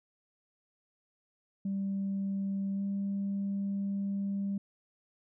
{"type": "tone with pitch glide", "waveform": "sine", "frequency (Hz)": [196, 198.28], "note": ["G3", "G3"], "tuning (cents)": [0, 20], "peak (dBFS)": -29, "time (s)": [1.65, 4.58], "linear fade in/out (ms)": 5, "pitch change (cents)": 20, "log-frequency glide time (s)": [2.74, 2.82], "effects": ["tanh soft clip ceiling -27 dBFS"]}